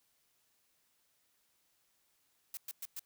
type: noise bursts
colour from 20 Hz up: blue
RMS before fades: -42 dBFS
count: 4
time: 2.54-2.994 s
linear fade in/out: 2 ms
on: 31 ms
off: 110 ms
effects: white hiss -75 dBFS RMS until 3.05 s